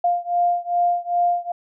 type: beating tone pair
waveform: sine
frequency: 700 / 702.5 Hz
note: F5 / F5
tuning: +4 / +10 cents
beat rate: 2.5 Hz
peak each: -20 / -21 dBFS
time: 0.04-1.52 s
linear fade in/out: 5 ms
effects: none